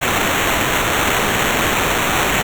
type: noise with sample-and-hold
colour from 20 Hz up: blue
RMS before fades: -17 dBFS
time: 0.01-2.43 s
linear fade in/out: 20 ms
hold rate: 4900 Hz
effects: none